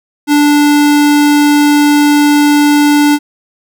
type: tone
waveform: square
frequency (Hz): 292.9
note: D4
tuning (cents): -5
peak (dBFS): -6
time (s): 0.27-3.19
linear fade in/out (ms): 50
effects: none